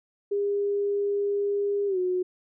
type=tone with pitch glide; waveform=sine; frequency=404.8 to 364.8 Hz; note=G#4 to F#4; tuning=-44 to -24 cents; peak=-23 dBFS; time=0.31-2.23 s; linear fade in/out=10 ms; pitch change=-180 cents; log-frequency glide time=1.87-1.98 s; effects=none